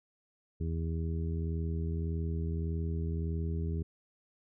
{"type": "harmonic tone", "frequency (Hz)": 81.7, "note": "E2", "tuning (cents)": -15, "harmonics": [1, 2, 3, 4, 5], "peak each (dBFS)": [-32, -37, -45, -46, -44], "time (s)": [0.6, 3.83], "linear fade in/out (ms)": 10, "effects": []}